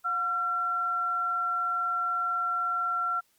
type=tone pair together; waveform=sine; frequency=720 / 1361 Hz; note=F#5 / F6; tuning=-47 / -45 cents; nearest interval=major seventh; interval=1102 cents; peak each=-38 / -26 dBFS; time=0.04-3.21 s; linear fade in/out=20 ms; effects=white hiss -68 dBFS RMS until 3.38 s + Opus 48 kbps